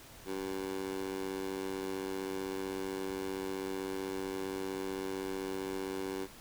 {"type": "tone with high-pass filter", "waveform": "15% pulse", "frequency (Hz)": 95.6, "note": "G2", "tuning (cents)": -43, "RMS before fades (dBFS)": -38, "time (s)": [0.25, 6.28], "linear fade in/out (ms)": 50, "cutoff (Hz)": 360, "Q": 2.3, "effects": ["pink hiss -53 dBFS RMS until 6.4 s"]}